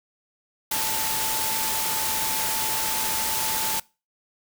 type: tone in noise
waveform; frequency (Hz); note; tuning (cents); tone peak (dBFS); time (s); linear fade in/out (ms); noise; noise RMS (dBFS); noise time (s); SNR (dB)
sine; 880; A5; 0; -32; 0.71-3.8; 5; white; -26; 0.71-3.8; -9
effects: noise-tail reverb RT60 0.3 s tail -23 dB re dry